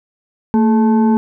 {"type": "tone with frequency modulation", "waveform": "sine", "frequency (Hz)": 224.7, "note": "A3", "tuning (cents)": 37, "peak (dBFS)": -9, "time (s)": [0.54, 1.17], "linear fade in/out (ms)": 0, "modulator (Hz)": 650, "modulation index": 0.58, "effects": []}